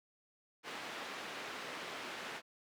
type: band-pass noise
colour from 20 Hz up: white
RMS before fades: -45 dBFS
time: 0.63-2.42 s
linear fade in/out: 50 ms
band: 220 to 2500 Hz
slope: 12 dB/octave
effects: none